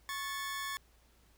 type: tone pair together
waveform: sawtooth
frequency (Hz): 1100 / 1743.8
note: C#6 / A6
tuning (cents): -14 / -16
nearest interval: minor sixth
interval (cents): 798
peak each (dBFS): -36 / -36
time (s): 0.09-0.77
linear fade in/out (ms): 0
effects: added 58 Hz sine -65 dBFS peak until 1.37 s + pink hiss -68 dBFS RMS until 1.37 s